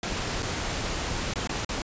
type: noise with dropouts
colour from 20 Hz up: pink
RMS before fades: -30 dBFS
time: 0.03-1.82 s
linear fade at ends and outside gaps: 2 ms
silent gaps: 0.424-0.428 / 1.337-1.357 / 1.474-1.493 / 1.648-1.691 s
effects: resampled to 16000 Hz